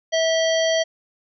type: harmonic tone with a mistuned harmonic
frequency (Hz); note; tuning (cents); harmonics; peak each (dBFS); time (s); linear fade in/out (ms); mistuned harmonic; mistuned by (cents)
650; E5; -24; 1 / 3 / 5 / 7 / 9; -18 / -27 / -26 / -31 / -31; 0.12-0.84; 20; 5; -27
effects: none